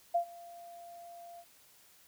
sine tone with ADSR envelope, 690 Hz, F5, 21 cents flat, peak -24 dBFS, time 0.14-1.45 s, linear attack 13 ms, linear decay 92 ms, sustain -23 dB, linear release 58 ms, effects white hiss -62 dBFS RMS until 2.07 s

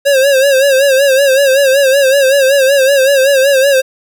square tone with vibrato, 544 Hz, C#5, 33 cents flat, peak -7 dBFS, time 0.05-3.82 s, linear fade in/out 20 ms, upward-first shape sine, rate 5.3 Hz, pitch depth 80 cents each way, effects none

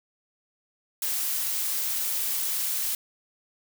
blue noise, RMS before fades -28 dBFS, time 1.02-2.95 s, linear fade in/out 2 ms, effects none

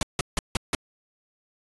pink noise bursts, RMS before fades -24 dBFS, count 5, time 0.01-0.75 s, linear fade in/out 2 ms, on 20 ms, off 160 ms, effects resampled to 24000 Hz

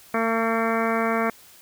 harmonic tone with a mistuned harmonic, 226.6 Hz, A#3, 49 cents flat, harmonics 1 / 2 / 3 / 4 / 5 / 6 / 7 / 8 / 9 / 10, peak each -26 / -27 / -27 / -33 / -29 / -30 / -34 / -34 / -35 / -35 dBFS, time 0.14-1.3 s, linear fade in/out 2 ms, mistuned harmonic 9, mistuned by +33 cents, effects white hiss -50 dBFS RMS until 1.61 s

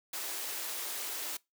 white high-pass noise, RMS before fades -38 dBFS, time 0.13-1.37 s, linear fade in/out 5 ms, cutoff 280 Hz, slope 48 dB/octave, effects noise-tail reverb RT60 0.2 s tail -23 dB re dry

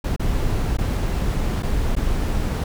brown noise with dropouts, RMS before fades -21 dBFS, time 0.04-2.64 s, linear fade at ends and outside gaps 5 ms, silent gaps 0.163-0.195 / 0.771-0.785 / 1.625-1.63 / 1.954-1.964 s, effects none

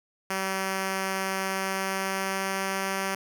5% pulse tone with pitch glide, 191.6 to 193.27 Hz, G3 to G3, -39 to -24 cents, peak -16 dBFS, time 0.3-3.15 s, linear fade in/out 5 ms, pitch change +15 cents, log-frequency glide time 1.38-2.87 s, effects none

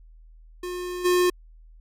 square tone with level steps, 358.7 Hz, F4, 46 cents sharp, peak -30 / -18 dBFS, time 0.63-1.3 s, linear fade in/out 5 ms, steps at 1.04 s, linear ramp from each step 20 ms, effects added 40 Hz sine -46 dBFS peak until 1.8 s + MP3 64 kbps

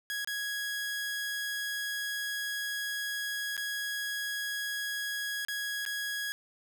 sawtooth tone with dropouts, 1661.2 Hz, G#6, in tune, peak -29 dBFS, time 0.1-6.32 s, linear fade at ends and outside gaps 0 ms, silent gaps 0.246-0.274 / 3.567-3.577 / 5.449-5.484 / 5.852-5.862 s, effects 10-bit

